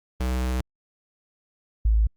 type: tone pair in turn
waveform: square / sine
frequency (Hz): 63.2 / 54.18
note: B1 / A1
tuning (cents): +41 / -26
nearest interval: minor third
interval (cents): 267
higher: first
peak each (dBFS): -23 / -16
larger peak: second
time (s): 0.2-0.61 / 1.85-2.07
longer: first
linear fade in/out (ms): 5
effects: Opus 24 kbps

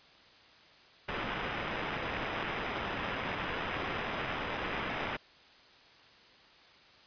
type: noise with sample-and-hold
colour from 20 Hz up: blue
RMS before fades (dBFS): -36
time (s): 1.08-5.17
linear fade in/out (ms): 10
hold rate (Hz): 4410
effects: white hiss -58 dBFS RMS until 7.06 s + resampled to 11025 Hz

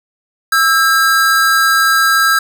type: tone pair together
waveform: square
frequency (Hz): 1318.5 / 1610.2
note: E6 / G6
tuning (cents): 0 / +46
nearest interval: minor third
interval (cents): 346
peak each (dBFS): -13 / -12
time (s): 0.52-2.39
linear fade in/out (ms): 5
effects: none

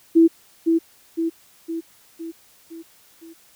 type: tone with echo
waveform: sine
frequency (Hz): 329.6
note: E4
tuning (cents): 0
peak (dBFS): -9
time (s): 0.15-0.28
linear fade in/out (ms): 20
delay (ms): 510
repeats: 6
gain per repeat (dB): -5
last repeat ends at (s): 3.34
effects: white hiss -54 dBFS RMS until 3.55 s

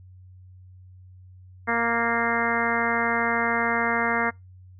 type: harmonic tone with a mistuned harmonic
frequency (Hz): 233.1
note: A#3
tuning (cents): 0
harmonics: 1 / 2 / 3 / 4 / 5 / 6 / 7 / 8 / 9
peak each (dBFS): -30 / -30 / -30 / -30 / -30 / -30 / -30 / -30 / -30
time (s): 1.67-4.31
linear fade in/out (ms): 20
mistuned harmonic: 8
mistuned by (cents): -17
effects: noise-tail reverb RT60 0.2 s tail -26 dB re dry + added 92 Hz sine -45 dBFS peak until 4.79 s

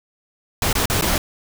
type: noise with dropouts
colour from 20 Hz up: pink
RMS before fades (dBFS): -19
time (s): 0.62-1.18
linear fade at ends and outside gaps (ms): 2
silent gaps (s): 0.729-0.752 / 0.857-0.899 / 1.012-1.022
effects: none

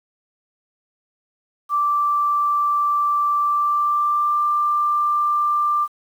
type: tone with pitch glide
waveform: sine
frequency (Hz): 1171 to 1185.3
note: D6 to D6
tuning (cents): -5 to +16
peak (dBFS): -16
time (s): 1.69-5.88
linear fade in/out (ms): 50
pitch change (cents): +21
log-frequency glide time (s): 3.41-4.41
effects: 8-bit

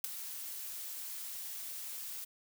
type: noise with ADSR envelope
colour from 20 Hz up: blue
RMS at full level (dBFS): -31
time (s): 0.04-2.25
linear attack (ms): 4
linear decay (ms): 10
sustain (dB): -12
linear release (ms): 13
effects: none

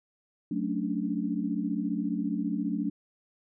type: chord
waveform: sine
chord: D major seventh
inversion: first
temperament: equal with one note detuned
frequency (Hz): 185 / 220 / 278.9 / 293.7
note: F#3 / A3 / C#4 / D4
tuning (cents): 0 / 0 / +11 / 0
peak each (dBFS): -33 / -32 / -34 / -33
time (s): 0.51-2.9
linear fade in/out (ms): 5
effects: none

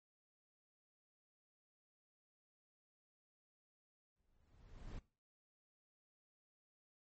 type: noise with exponential growth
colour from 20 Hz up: brown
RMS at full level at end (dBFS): -45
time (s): 4.16-4.99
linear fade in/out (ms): 5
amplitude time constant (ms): 180
effects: noise-tail reverb RT60 0.4 s tail -20 dB re dry + MP3 32 kbps

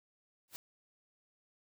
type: noise with exponential growth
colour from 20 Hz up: white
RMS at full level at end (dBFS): -41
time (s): 0.48-0.56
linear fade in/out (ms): 0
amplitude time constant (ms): 16
effects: none

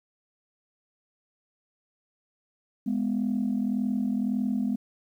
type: tone pair together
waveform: sine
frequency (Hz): 207.7 / 249.5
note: G#3 / B3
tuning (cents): 0 / +18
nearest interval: minor third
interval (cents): 318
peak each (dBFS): -26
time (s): 2.86-4.76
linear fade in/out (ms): 10
effects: tanh soft clip ceiling -19 dBFS + 10-bit

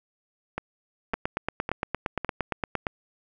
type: two click trains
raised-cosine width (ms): 0.5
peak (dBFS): -14 / -11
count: 4 / 16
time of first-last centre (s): 0.58-2.247 / 1.14-2.868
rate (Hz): 1.8 / 8.68
effects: none

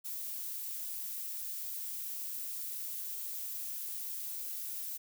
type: noise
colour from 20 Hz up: violet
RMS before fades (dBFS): -40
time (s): 0.04-4.98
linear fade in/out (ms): 20
effects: none

